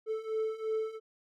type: beating tone pair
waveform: triangle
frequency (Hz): 437.4 / 440.3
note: A4 / A4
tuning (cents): -10 / +1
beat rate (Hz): 2.9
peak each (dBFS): -34 / -31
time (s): 0.06-1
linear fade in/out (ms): 50
effects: none